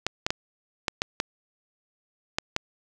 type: clicks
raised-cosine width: 0.2 ms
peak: -7 dBFS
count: 8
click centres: 0.066 / 0.265 / 0.305 / 0.882 / 1.019 / 1.201 / 2.385 / 2.564 s
effects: none